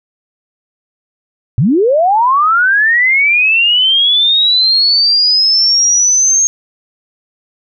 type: linear sweep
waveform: sine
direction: up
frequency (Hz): 100.5 to 6490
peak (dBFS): -7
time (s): 1.58-6.47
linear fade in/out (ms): 0
effects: none